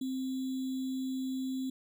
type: tone with sample-and-hold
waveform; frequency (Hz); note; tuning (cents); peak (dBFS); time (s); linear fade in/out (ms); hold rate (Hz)
sine; 261.6; C4; 0; -32; 0.01-1.7; 5; 3675
effects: none